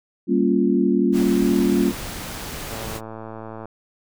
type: chord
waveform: sine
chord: G half-diminished seventh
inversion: none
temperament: equal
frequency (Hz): 196 / 233.1 / 277.2 / 349.2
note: G3 / Bb3 / Db4 / F4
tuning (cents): 0 / 0 / 0 / 0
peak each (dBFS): -21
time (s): 0.27-1.93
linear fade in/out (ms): 50
type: noise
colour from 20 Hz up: pink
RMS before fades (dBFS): -32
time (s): 1.12-3.01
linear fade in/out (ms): 50
type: click train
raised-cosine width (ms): 1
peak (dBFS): -21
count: 106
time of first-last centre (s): 2.71-3.656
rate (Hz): 111
effects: none